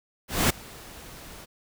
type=noise with ADSR envelope; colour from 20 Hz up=pink; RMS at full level=-20 dBFS; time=0.28-1.46 s; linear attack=220 ms; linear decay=7 ms; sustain=-24 dB; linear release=25 ms; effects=none